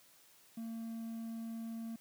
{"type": "tone with quantisation", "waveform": "triangle", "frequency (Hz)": 227.1, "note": "A#3", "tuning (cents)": -45, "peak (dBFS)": -38, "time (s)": [0.57, 1.96], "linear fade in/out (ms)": 5, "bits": 11, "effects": ["white hiss -64 dBFS RMS until 2 s", "high-pass 100 Hz 12 dB/octave"]}